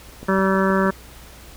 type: click train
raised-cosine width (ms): 2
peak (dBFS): -22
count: 5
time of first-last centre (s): 0.23-0.86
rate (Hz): 6.35
type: harmonic tone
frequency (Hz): 192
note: G3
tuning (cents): -36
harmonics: 1 / 2 / 3 / 5 / 6 / 7 / 8 / 9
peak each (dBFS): -19 / -22 / -24 / -26 / -27 / -27 / -28 / -29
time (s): 0.28-0.91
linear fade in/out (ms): 10
effects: added 60 Hz sine -44 dBFS peak until 1.56 s + pink hiss -44 dBFS RMS until 1.56 s